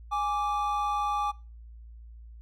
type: tone pair together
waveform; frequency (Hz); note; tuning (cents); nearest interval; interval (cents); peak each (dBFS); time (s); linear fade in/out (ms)
triangle; 827.3 / 1170; G#5 / D6; -7 / -7; tritone; 600; -27; 0.11-1.32; 20
effects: noise-tail reverb RT60 0.3 s tail -21 dB re dry + added 57 Hz sine -44 dBFS peak until 2.41 s